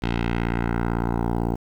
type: tone with low-pass filter sweep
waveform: 10% pulse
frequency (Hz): 58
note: A#1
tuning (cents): -8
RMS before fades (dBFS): -24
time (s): 0.02-1.56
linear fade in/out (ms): 10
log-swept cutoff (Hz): 3400 to 680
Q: 1.5
effects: 8-bit